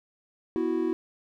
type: chord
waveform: triangle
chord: B suspended fourth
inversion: none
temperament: just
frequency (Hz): 246.9 / 329.3 / 370.4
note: B3 / E4 / F#4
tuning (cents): 0 / -2 / +2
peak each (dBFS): -31 / -25 / -27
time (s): 0.56-0.93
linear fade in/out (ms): 0
effects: none